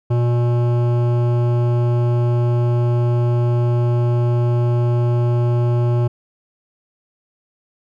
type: tone with hard clipping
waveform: triangle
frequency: 120.2 Hz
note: B2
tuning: 46 cents flat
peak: -16 dBFS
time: 0.1-6.08 s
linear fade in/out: 10 ms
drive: 18 dB
effects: none